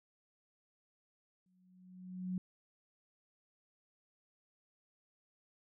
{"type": "tone with exponential growth", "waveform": "sine", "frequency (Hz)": 183.5, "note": "F#3", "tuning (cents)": -14, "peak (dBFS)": -33, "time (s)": [1.46, 2.38], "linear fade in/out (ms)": 2, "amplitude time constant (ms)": 200, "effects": []}